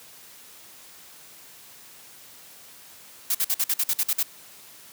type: noise bursts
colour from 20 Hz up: blue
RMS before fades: -23 dBFS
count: 10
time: 3.3-4.23 s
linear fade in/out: 5 ms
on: 48 ms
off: 50 ms
effects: white hiss -48 dBFS RMS until 4.92 s + high-pass 80 Hz 12 dB/octave